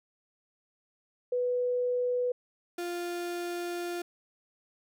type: tone pair in turn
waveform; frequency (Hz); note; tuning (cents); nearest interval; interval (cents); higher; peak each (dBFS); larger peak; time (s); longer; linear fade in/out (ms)
sine / 35% pulse; 493.9 / 349.2; B4 / F4; 0 / 0; tritone; 600; first; -26 / -31; first; 1.32-2.32 / 2.78-4.02; second; 5
effects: none